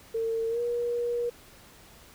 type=tone with pitch glide; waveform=sine; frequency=453.2 to 477.7 Hz; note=A#4 to A#4; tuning=-49 to +42 cents; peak=-26 dBFS; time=0.14-1.3 s; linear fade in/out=10 ms; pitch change=+91 cents; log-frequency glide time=0.49-0.6 s; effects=pink hiss -53 dBFS RMS until 2.14 s

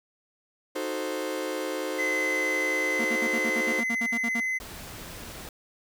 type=chord; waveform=40% pulse; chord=D# diminished seventh; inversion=none; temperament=equal; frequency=311.1 / 370 / 440 / 523.3 Hz; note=D#4 / F#4 / A4 / C5; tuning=0 / 0 / 0 / 0 cents; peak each=-34 / -35 / -36 / -32 dBFS; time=0.75-3.81 s; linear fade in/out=10 ms
type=tone; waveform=triangle; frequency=2043 Hz; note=C7; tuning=42 cents flat; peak=-24 dBFS; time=1.98-4.59 s; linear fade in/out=20 ms
type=tone bursts; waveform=45% pulse; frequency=233.1 Hz; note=A#3; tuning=in tune; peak=-29 dBFS; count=13; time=2.99-4.405 s; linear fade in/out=10 ms; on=59 ms; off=54 ms
type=noise; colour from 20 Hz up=pink; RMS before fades=-41 dBFS; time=4.6-5.49 s; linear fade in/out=2 ms
effects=none

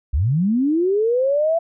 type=linear sweep; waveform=sine; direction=up; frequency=57.6 to 677 Hz; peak=-15 dBFS; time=0.13-1.59 s; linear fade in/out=10 ms; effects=none

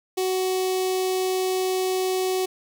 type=tone with notch filter; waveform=sawtooth; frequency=373.1 Hz; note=F#4; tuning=14 cents sharp; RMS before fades=-24 dBFS; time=0.17-2.46 s; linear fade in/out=10 ms; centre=1500 Hz; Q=0.75; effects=9-bit

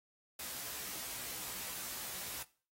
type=noise with comb filter; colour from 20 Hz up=white; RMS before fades=-43 dBFS; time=0.39-2.43 s; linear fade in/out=5 ms; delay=16 ms; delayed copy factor=+0.9; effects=noise-tail reverb RT60 0.4 s tail -19 dB re dry + AAC 48 kbps

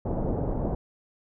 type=low-pass noise; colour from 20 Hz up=pink; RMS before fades=-28 dBFS; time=0.05-0.75 s; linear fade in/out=5 ms; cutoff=730 Hz; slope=24 dB/octave; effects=none

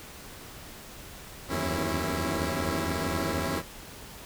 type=tone cluster; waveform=10% pulse; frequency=77.8 / 82 / 92.7 / 271.7 / 330.2 Hz; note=D#2 / E2 / F#2 / C#4 / E4; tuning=0 / -9 / +4 / -35 / +3 cents; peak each=-26 dBFS; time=1.48-3.63 s; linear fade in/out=50 ms; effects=pink hiss -45 dBFS RMS until 4.25 s

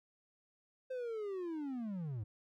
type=linear sweep; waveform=triangle; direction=down; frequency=523.3 to 98 Hz; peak=-36 dBFS; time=0.9-2.24 s; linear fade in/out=10 ms; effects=none

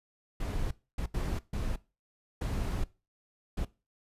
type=noise bursts at uneven times; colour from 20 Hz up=brown; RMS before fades=-32 dBFS; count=6; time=0.4-0.71 / 0.98-1.06 / 1.14-1.39 / 1.53-1.76 / 2.41-2.84 / 3.57-3.65 s; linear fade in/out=5 ms; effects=noise-tail reverb RT60 0.3 s tail -20 dB re dry + resampled to 32000 Hz

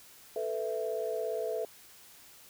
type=chord; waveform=sine; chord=A suspended second; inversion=none; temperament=equal with one note detuned; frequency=440 / 497.3 / 659.3 Hz; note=A4 / B4 / E5; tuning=0 / +12 / 0 cents; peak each=-34 / -36 / -35 dBFS; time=0.36-1.65 s; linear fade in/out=2 ms; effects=tanh soft clip ceiling -21 dBFS + white hiss -55 dBFS RMS until 2.49 s

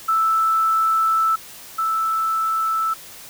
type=tone pair in turn; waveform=sine; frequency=1318.5 / 1318.5 Hz; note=E6 / E6; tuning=0 / 0 cents; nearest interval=unison; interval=0 cents; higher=neither; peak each=-15 / -18 dBFS; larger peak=first; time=0.08-1.36 / 1.78-2.94 s; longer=first; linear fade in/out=10 ms; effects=white hiss -40 dBFS RMS until 3.29 s

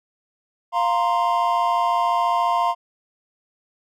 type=chord; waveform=triangle; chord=F suspended fourth; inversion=none; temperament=equal; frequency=698.5 / 932.3 / 1046.5 Hz; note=F5 / Bb5 / C6; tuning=0 / 0 / 0 cents; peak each=-20 dBFS; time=0.72-2.75 s; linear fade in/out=50 ms; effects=none

